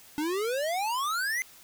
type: exponential sweep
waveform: square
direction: up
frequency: 290.5 to 2093 Hz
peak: -28 dBFS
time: 0.18-1.42 s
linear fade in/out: 0 ms
effects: white hiss -53 dBFS RMS until 1.63 s